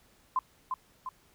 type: tone with echo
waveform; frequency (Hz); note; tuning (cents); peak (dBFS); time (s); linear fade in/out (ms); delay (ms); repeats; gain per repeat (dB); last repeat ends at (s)
sine; 1036; C6; -17; -24; 0.36-0.39; 2; 350; 2; -5; 1.09
effects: pink hiss -64 dBFS RMS until 1.34 s